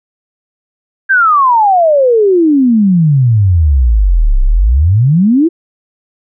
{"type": "exponential two-way sweep", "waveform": "sine", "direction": "down then up", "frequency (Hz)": [1613, 31.02, 350.7], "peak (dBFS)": -5, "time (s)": [1.09, 5.49], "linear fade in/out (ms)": 20, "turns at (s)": 4.42, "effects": []}